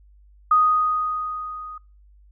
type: tone with level ramp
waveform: sine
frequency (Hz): 1244.5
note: D#6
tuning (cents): 0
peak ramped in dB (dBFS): -12 to -34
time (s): 0.51-1.78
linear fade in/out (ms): 5
effects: noise-tail reverb RT60 0.3 s tail -25 dB re dry + added 50 Hz sine -49 dBFS peak until 2.31 s